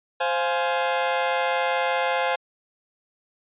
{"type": "chord", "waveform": "sawtooth", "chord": "F minor", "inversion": "second", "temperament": "just", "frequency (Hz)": [523.8, 698.5, 838.1], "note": ["C5", "F5", "Ab5"], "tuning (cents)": [2, 0, 16], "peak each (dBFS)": [-21, -23, -22], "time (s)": [0.2, 2.36], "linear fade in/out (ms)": 10, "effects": ["resampled to 8000 Hz"]}